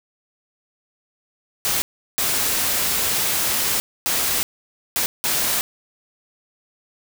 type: noise bursts at uneven times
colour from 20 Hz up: white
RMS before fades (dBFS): -21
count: 5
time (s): 1.65-1.82 / 2.18-3.8 / 4.06-4.43 / 4.96-5.06 / 5.24-5.61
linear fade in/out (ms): 0
effects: none